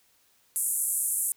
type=band-pass noise; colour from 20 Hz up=white; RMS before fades=-28 dBFS; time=0.56-1.32 s; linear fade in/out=0 ms; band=8100 to 12000 Hz; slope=48 dB/octave; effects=white hiss -65 dBFS RMS until 1.36 s